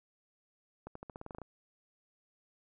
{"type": "accelerating click train", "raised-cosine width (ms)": 1, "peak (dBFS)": -30, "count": 11, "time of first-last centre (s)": [0.87, 1.417], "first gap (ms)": 84, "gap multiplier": 0.9, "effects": []}